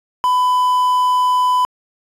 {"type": "tone with quantisation", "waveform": "triangle", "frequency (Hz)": 1000, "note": "B5", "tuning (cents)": 21, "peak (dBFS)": -10, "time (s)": [0.24, 1.65], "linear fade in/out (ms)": 0, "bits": 5, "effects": ["resampled to 32000 Hz"]}